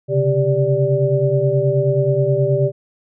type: tone cluster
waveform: sine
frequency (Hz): 130.7 / 140.1 / 395.5 / 583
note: C3 / C#3 / G4 / D5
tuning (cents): -1 / +19 / +15 / -13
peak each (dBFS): -19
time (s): 0.08-2.72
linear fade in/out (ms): 50
effects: none